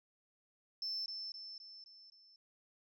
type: tone with echo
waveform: sine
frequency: 5300 Hz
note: E8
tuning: 9 cents sharp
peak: -36 dBFS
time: 0.82-1.06 s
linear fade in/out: 2 ms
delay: 260 ms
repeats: 5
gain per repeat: -5 dB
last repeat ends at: 2.36 s
effects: tanh soft clip ceiling -33 dBFS